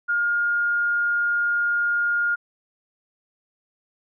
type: tone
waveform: sine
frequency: 1418 Hz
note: F6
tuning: 26 cents sharp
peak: -19 dBFS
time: 0.08-2.36 s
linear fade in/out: 20 ms
effects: none